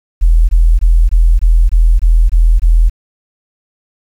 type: tone bursts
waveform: sine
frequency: 41 Hz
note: E1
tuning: 9 cents flat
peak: -4 dBFS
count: 9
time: 0.21-2.898 s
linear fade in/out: 20 ms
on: 280 ms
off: 21 ms
effects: 7-bit